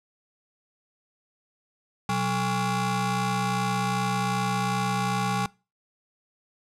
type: ring-modulated tone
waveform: 25% pulse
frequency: 311.8 Hz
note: D#4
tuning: 4 cents sharp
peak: -17 dBFS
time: 2.09-5.46 s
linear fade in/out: 2 ms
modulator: 499 Hz
effects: noise-tail reverb RT60 0.3 s tail -23 dB re dry + low-pass 10000 Hz 12 dB/octave